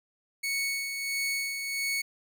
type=tone with tremolo; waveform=sawtooth; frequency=2217 Hz; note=C#7; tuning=in tune; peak=-24 dBFS; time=0.43-2.02 s; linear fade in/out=10 ms; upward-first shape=sine; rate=1.5 Hz; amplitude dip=45%; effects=none